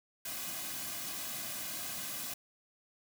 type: noise with comb filter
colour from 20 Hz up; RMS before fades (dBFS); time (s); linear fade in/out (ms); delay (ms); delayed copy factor
white; -40; 0.25-2.34; 5; 2.2; -0.7
effects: none